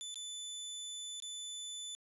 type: tone with dropouts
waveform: 25% pulse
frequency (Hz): 3500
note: A7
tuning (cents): -10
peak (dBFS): -38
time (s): 0.01-1.95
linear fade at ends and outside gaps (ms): 0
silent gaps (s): 0.143-0.157 / 1.201-1.223
effects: resampled to 32000 Hz + 11-bit